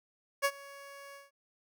15% pulse tone with ADSR envelope, 559 Hz, C#5, 14 cents sharp, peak -18 dBFS, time 0.42-1.31 s, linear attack 29 ms, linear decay 58 ms, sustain -23 dB, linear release 170 ms, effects none

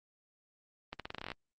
accelerating click train, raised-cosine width 0.3 ms, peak -23 dBFS, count 12, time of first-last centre 0.93-1.317 s, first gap 67 ms, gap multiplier 0.86, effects Opus 32 kbps

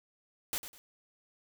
white noise with echo, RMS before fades -34 dBFS, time 0.53-0.58 s, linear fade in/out 0 ms, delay 100 ms, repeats 2, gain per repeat -11 dB, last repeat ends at 0.78 s, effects none

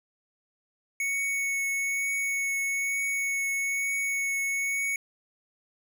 square tone with vibrato, 2216 Hz, C#7, 1 cent flat, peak -27 dBFS, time 1-4.96 s, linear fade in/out 2 ms, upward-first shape triangle, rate 1.1 Hz, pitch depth 11 cents each way, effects none

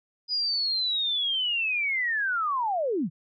sine linear sweep, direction down, 4978 to 130.81 Hz, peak -24 dBFS, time 0.28-3.1 s, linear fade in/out 50 ms, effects none

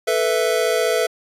square chord, A suspended second, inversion none, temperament just, 440 / 495 / 660 Hz, A4 / B4 / E5, 0 / +4 / +2 cents, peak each -22 dBFS, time 0.07-1.07 s, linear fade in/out 10 ms, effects resampled to 32000 Hz

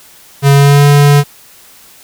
square tone with pitch glide, 140 to 144.02 Hz, C#3 to D3, +18 to -33 cents, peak -4 dBFS, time 0.42-1.24 s, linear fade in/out 50 ms, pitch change +49 cents, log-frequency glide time 0.52-0.86 s, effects white hiss -40 dBFS RMS until 2.03 s

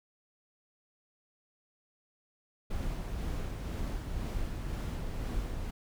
brown noise with tremolo, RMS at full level -34 dBFS, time 2.7-5.71 s, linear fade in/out 10 ms, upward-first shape sine, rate 2 Hz, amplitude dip 30%, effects none

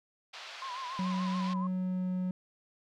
white band-pass noise, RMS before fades -46 dBFS, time 0.33-1.54 s, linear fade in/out 10 ms, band 590 to 4400 Hz, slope 24 dB/octave
sine tone with vibrato, 1027 Hz, C6, 33 cents flat, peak -37 dBFS, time 0.62-1.67 s, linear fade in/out 2 ms, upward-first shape sine, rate 7 Hz, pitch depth 89 cents each way
triangle tone with pitch glide, 185 to 183.4 Hz, F#3 to F#3, 0 to -15 cents, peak -28 dBFS, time 0.99-2.31 s, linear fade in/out 2 ms, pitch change -15 cents, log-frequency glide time 1.63-2.1 s
effects none

